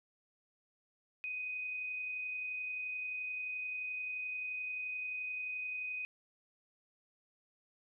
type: tone with amplitude modulation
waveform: sine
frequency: 2500 Hz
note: D#7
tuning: 8 cents sharp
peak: -36 dBFS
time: 1.24-6.05 s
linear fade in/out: 0 ms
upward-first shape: sine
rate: 31.5 Hz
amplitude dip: 25%
effects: none